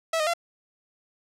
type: tone with pitch steps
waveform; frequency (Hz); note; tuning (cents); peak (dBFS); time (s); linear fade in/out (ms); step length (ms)
sawtooth; 652 / 616 / 683; E5 / D#5 / F5; -19 / -17 / -39; -19; 0.13-0.337; 5; 69
effects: low-pass 10000 Hz 12 dB/octave